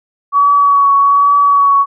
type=tone with vibrato; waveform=sine; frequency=1130 Hz; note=C#6; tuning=33 cents sharp; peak=-6 dBFS; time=0.32-1.86 s; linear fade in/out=50 ms; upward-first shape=triangle; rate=1.2 Hz; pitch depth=22 cents each way; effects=none